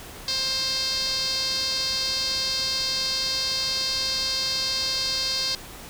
sawtooth tone with band-pass filter, 528 Hz, C5, 16 cents sharp, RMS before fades -26 dBFS, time 0.28-5.55 s, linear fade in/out 2 ms, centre 4600 Hz, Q 6.3, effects pink hiss -41 dBFS RMS until 5.89 s

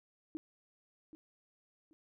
sine tone with echo, 312.4 Hz, D#4, 7 cents sharp, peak -37 dBFS, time 0.35-0.37 s, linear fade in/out 0 ms, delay 780 ms, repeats 2, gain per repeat -12 dB, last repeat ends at 1.93 s, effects none

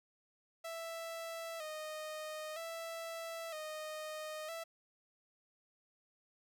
sawtooth tone with vibrato, 639 Hz, D#5, 46 cents sharp, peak -38 dBFS, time 0.64-4.64 s, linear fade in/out 10 ms, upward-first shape square, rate 0.52 Hz, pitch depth 58 cents each way, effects none

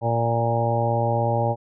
harmonic tone with a mistuned harmonic, 116.54 Hz, A#2, in tune, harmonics 1 / 2 / 3 / 4 / 5 / 6 / 7 / 8, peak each -23 / -32 / -32 / -30 / -25 / -34 / -25 / -33 dBFS, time 0.01-1.56 s, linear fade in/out 50 ms, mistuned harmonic 6, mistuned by +22 cents, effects none

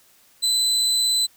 30% pulse tone, 4021 Hz, B7, 30 cents sharp, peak -15 dBFS, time 0.42-1.27 s, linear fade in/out 20 ms, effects white hiss -56 dBFS RMS until 1.36 s

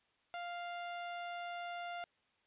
sawtooth tone, 698.5 Hz, F5, in tune, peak -37 dBFS, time 0.34-2.04 s, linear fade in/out 0 ms, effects white hiss -75 dBFS RMS until 2.46 s + resampled to 8000 Hz

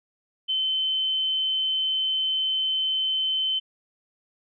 sine tone, 3069 Hz, G7, 37 cents flat, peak -22 dBFS, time 0.48-3.6 s, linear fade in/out 20 ms, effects none

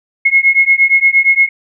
sine beating tone pair, 2164 / 2172.6 Hz, C#7 / C#7, -42 / -35 cents, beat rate 8.6 Hz, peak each -10 dBFS, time 0.25-1.49 s, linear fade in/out 10 ms, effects none

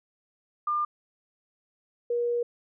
sine tone pair in turn, 1200 / 477.6 Hz, D6 / A#4, +37 / +42 cents, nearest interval octave + major third, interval 1595 cents, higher first, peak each -24 dBFS, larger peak neither, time 0.67-0.85 / 2.1-2.43 s, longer second, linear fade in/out 5 ms, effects none

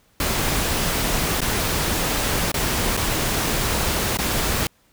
pink noise with dropouts, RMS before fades -22 dBFS, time 0.2-4.67 s, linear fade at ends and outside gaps 2 ms, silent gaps 1.406-1.416 / 2.518-2.541 / 2.968-2.973 / 4.172-4.187 s, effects pink hiss -60 dBFS RMS until 4.92 s

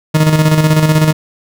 40% pulse tone with tremolo, 155.56 Hz, D#3, in tune, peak -5 dBFS, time 0.14-1.13 s, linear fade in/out 10 ms, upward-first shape square, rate 16 Hz, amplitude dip 50%, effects none

